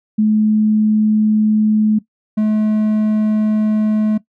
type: tone pair in turn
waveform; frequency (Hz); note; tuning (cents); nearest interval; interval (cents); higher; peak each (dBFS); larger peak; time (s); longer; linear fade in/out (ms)
sine / triangle; 214.5 / 214.5; A3 / A3; -44 / -44; unison; 0; neither; -10; neither; 0.18-1.99 / 2.37-4.18; neither; 10
effects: noise-tail reverb RT60 0.1 s tail -17 dB re dry